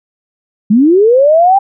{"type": "linear sweep", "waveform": "sine", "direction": "up", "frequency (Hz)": [196, 805], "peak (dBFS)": -4, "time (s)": [0.7, 1.59], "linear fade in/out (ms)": 10, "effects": []}